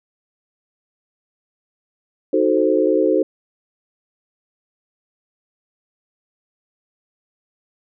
sine chord, D# diminished seventh, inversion none, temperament equal, 311.1 / 370 / 440 / 523.3 Hz, D#4 / F#4 / A4 / C5, 0 / 0 / 0 / 0 cents, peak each -19 dBFS, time 2.33-3.23 s, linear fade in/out 5 ms, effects none

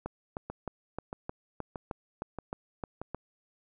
two click trains, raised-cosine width 1 ms, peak -21 / -23 dBFS, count 11 / 5, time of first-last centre 0.06-3.146 / 0.5-3.016 s, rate 3.24 / 1.59 Hz, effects none

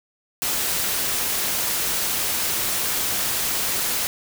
white noise with amplitude modulation, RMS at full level -22 dBFS, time 0.42-4.07 s, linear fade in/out 0 ms, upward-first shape sine, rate 224 Hz, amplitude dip 35%, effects none

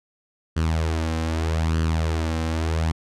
sawtooth tone with flanger, 80.6 Hz, E2, 38 cents flat, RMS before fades -23 dBFS, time 0.56-2.92 s, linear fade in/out 10 ms, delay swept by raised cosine 0.65 to 3.85 ms, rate 0.81 Hz, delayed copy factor +0.6, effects low-pass 8000 Hz 12 dB/octave

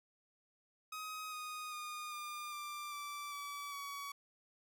sawtooth tone with pitch steps, 1261 / 1241.5 / 1222.3 / 1203.4 / 1184.7 / 1166.4 / 1148.4 / 1130.6 Hz, D#6 / D#6 / D#6 / D6 / D6 / D6 / D6 / C#6, +23 / -4 / -31 / +42 / +15 / -12 / -39 / +34 cents, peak -39 dBFS, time 0.92-4.12 s, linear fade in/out 5 ms, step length 400 ms, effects none

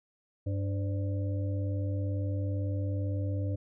harmonic tone with a mistuned harmonic, 98 Hz, G2, in tune, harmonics 1 / 3 / 5 / 6, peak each -29 / -39 / -43 / -45 dBFS, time 0.46-3.56 s, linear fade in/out 10 ms, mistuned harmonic 5, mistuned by +70 cents, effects none

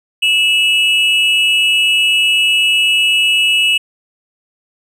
triangle tone pair together, 2632 / 2912 Hz, E7 / F#7, -3 / -28 cents, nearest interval major second, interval 175 cents, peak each -11 dBFS, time 0.22-3.78 s, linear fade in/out 10 ms, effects none

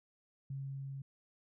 sine tone with level ramp, 136.6 Hz, C#3, 25 cents flat, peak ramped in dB -38 to -41 dBFS, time 0.5-1.02 s, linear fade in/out 5 ms, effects none

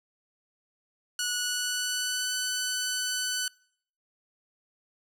10% pulse tone with pitch glide, 1467 to 1498.7 Hz, F#6 to F#6, -15 to +22 cents, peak -19 dBFS, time 1.19-3.48 s, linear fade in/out 2 ms, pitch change +37 cents, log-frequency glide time 1.33-2.3 s, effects noise-tail reverb RT60 0.6 s tail -25 dB re dry

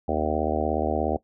harmonic tone, 76.9 Hz, D#2, 20 cents flat, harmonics 1 / 3 / 4 / 5 / 6 / 7 / 8 / 9 / 10, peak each -31 / -31 / -31 / -31 / -31 / -31 / -31 / -31 / -31 dBFS, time 0.08-1.17 s, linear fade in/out 5 ms, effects noise-tail reverb RT60 0.1 s tail -18 dB re dry

